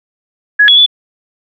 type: tone with pitch steps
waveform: sine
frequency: 1678 / 3372 / 3459 Hz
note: G#6 / G#7 / A7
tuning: +17 / +26 / -30 cents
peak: -3 dBFS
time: 0.59-0.863 s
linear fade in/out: 10 ms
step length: 91 ms
effects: none